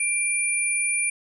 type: tone pair together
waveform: sine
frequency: 2367 / 9461 Hz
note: D7 / D9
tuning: +13 / +12 cents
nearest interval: 2 octaves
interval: 2399 cents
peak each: -24 / -24 dBFS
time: 0-1.1 s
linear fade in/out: 5 ms
effects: none